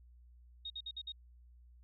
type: tone bursts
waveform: sine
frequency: 3729 Hz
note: A#7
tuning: in tune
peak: -40 dBFS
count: 5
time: 0.65-1.121 s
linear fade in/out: 5 ms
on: 51 ms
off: 54 ms
effects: added 60 Hz sine -57 dBFS peak until 1.83 s